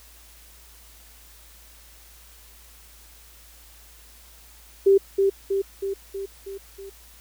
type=tone with echo; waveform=sine; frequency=392 Hz; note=G4; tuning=in tune; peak=-12 dBFS; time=4.86-4.98 s; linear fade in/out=10 ms; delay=320 ms; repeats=6; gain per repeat=-4 dB; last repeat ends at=6.9 s; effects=added 56 Hz sine -51 dBFS peak until 7.2 s + white hiss -51 dBFS RMS until 7.2 s